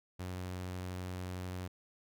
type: tone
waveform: sawtooth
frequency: 91.3 Hz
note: F#2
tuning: 23 cents flat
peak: -35 dBFS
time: 0.19-1.68 s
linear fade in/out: 10 ms
effects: none